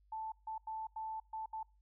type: tone bursts at uneven times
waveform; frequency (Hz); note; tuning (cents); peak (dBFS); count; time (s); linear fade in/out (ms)
sine; 880; A5; 0; -39; 6; 0.12-0.32 / 0.47-0.58 / 0.67-0.87 / 0.96-1.2 / 1.33-1.46 / 1.53-1.63; 5
effects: noise-tail reverb RT60 0.3 s tail -26 dB re dry + added 50 Hz sine -66 dBFS peak until 1.81 s